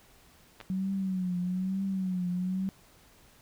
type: clicks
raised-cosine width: 0.3 ms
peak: -28 dBFS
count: 2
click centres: 0.603 / 0.612 s
type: tone with vibrato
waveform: sine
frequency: 186.1 Hz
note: F#3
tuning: 10 cents sharp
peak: -28 dBFS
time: 0.7-2.69 s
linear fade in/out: 0 ms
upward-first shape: triangle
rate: 1.1 Hz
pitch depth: 88 cents each way
effects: pink hiss -59 dBFS RMS until 3.41 s